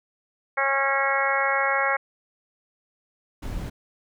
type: harmonic tone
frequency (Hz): 273.5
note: C#4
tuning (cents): -23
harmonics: 2 / 3 / 4 / 5 / 6 / 7 / 8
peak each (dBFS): -28 / -28 / -28 / -28 / -28 / -28 / -28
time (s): 0.57-1.97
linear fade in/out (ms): 10
type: noise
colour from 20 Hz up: brown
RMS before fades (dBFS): -31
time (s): 3.42-3.7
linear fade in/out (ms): 10
effects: none